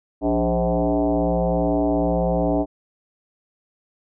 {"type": "tone with frequency modulation", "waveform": "sine", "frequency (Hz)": 174.61, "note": "F3", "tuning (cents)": 0, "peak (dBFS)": -17, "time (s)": [0.21, 2.66], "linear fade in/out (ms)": 50, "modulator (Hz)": 116, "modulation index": 5, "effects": []}